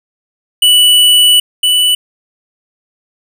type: tone pair in turn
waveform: square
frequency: 2960 / 2971 Hz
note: F#7 / F#7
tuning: 0 / +6 cents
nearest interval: unison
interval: 6 cents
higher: second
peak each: -5 / -8 dBFS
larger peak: first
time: 0.62-1.4 / 1.63-1.95 s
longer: first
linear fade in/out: 5 ms
effects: 7-bit